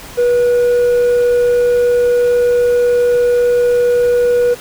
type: tone with hard clipping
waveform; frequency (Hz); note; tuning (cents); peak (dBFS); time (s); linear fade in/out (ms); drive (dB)
triangle; 485.5; B4; -30; -8; 0.17-4.55; 20; 1
effects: pink hiss -33 dBFS RMS until 4.6 s